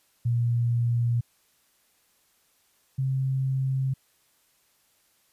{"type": "tone pair in turn", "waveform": "sine", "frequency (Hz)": [118.7, 132.99], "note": ["A#2", "C3"], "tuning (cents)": [32, 29], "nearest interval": "major second", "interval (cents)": 197, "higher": "second", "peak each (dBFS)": [-21, -23], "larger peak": "first", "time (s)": [[0.25, 1.21], [2.98, 3.94]], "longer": "neither", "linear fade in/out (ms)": 10, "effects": ["white hiss -66 dBFS RMS until 5.32 s", "resampled to 32000 Hz"]}